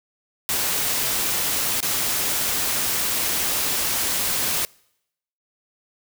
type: noise with dropouts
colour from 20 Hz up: white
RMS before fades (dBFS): -23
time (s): 0.49-4.65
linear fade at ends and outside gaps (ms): 0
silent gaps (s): 1.804-1.828
effects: noise-tail reverb RT60 0.8 s tail -26 dB re dry